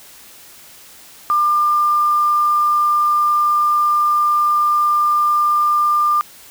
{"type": "tone with quantisation", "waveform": "sine", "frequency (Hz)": 1197, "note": "D6", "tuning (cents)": 33, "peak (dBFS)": -12, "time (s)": [1.3, 6.21], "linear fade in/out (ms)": 0, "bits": 6, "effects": ["white hiss -42 dBFS RMS until 6.5 s"]}